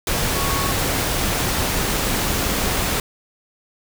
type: tone in noise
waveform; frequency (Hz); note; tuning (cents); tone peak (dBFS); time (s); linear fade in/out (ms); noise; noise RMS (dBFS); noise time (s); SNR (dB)
sine; 1108.7; C#6; 0; -26; 0.35-0.72; 2; pink; -21; 0.07-3; -8
effects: none